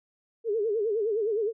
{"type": "tone with vibrato", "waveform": "sine", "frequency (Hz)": 430.8, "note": "A4", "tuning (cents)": -37, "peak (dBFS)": -24, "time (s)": [0.44, 1.53], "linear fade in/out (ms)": 50, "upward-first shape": "sine", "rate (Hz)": 9.7, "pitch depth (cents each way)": 130, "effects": []}